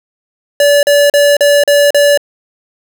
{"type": "tone bursts", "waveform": "square", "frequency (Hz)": 576, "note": "D5", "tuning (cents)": -34, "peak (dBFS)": -6, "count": 6, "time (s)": [0.6, 2.175], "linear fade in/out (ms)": 2, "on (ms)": 230, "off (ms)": 39, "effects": []}